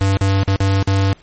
square tone with dropouts, 97.5 Hz, G2, 9 cents flat, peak -13 dBFS, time 0.01-1.13 s, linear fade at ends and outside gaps 0 ms, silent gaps 0.17-0.211 / 0.433-0.478 / 0.56-0.604 / 0.827-0.875 s, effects pink hiss -49 dBFS RMS until 1.22 s + MP3 32 kbps

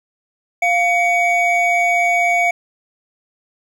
triangle tone pair together, 698.5 / 2252 Hz, F5 / C#7, 0 / +27 cents, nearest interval octave + minor sixth, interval 2027 cents, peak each -14 dBFS, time 0.62-2.51 s, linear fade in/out 5 ms, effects none

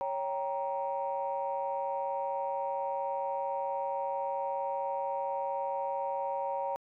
sine chord, G diminished, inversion second, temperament equal with one note detuned, 554.4 / 784 / 937.2 Hz, Db5 / G5 / Bb5, 0 / 0 / +9 cents, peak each -34 / -36 / -34 dBFS, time 0.01-6.76 s, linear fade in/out 0 ms, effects tanh soft clip ceiling -23 dBFS

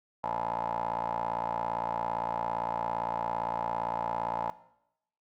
15% pulse tone with band-pass filter, 57.6 Hz, A#1, 20 cents flat, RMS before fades -33 dBFS, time 0.24-4.5 s, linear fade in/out 0 ms, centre 840 Hz, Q 9.6, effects noise-tail reverb RT60 0.8 s tail -17 dB re dry + Opus 48 kbps

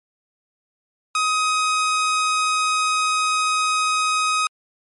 sawtooth tone, 1259 Hz, D#6, 20 cents sharp, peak -14 dBFS, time 1.15-4.47 s, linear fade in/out 2 ms, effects MP3 48 kbps

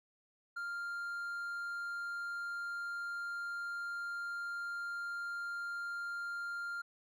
triangle tone, 1396.9 Hz, F6, in tune, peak -36 dBFS, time 0.56-6.82 s, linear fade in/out 10 ms, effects none

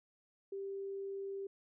sine tone, 392.8 Hz, G4, 4 cents sharp, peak -39 dBFS, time 0.52-1.47 s, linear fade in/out 5 ms, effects none

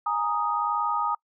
sine chord, Ab suspended second, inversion none, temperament equal, 830.6 / 932.3 / 1244.5 Hz, Ab5 / Bb5 / Eb6, 0 / 0 / 0 cents, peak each -30 / -28 / -26 dBFS, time 0.06-1.15 s, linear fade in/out 5 ms, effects noise-tail reverb RT60 0.1 s tail -26 dB re dry

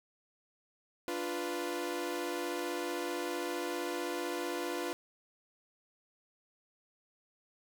sawtooth chord, B diminished, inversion first, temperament equal, 293.7 / 349.2 / 493.9 Hz, D4 / F4 / B4, 0 / 0 / 0 cents, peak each -37 / -33 / -36 dBFS, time 1.08-4.93 s, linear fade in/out 0 ms, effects 11-bit

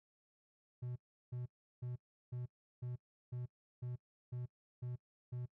triangle tone bursts, 123.47 Hz, B2, in tune, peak -38 dBFS, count 10, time 0.82-5.46 s, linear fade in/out 10 ms, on 140 ms, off 360 ms, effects noise-tail reverb RT60 0.1 s tail -22 dB re dry

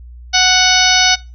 harmonic tone, 740 Hz, F#5, in tune, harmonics 1 / 2 / 3 / 4 / 5 / 6 / 7 / 8, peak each -17 / -17 / -17 / -17 / -17 / -17 / -17 / -17 dBFS, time 0.33-1.16 s, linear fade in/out 20 ms, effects noise-tail reverb RT60 0.3 s tail -23 dB re dry + added 60 Hz sine -32 dBFS peak until 1.34 s

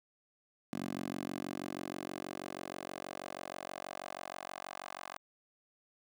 10% pulse tone with high-pass filter sweep, 46.25 Hz, F#1, in tune, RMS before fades -43 dBFS, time 0.73-5.18 s, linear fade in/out 0 ms, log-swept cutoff 230 to 910 Hz, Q 1.8, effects none

